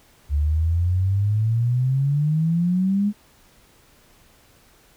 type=exponential sweep; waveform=sine; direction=up; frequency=70.8 to 210 Hz; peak=-17 dBFS; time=0.29-3.13 s; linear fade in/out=50 ms; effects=pink hiss -55 dBFS RMS until 4.96 s